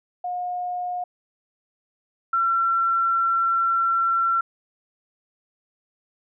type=tone pair in turn; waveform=sine; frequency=718 / 1355.4 Hz; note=F5 / E6; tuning=+48 / +48 cents; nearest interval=major seventh; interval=1100 cents; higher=second; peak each=-25 / -18 dBFS; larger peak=second; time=0.24-1.04 / 2.33-4.41 s; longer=second; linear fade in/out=5 ms; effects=none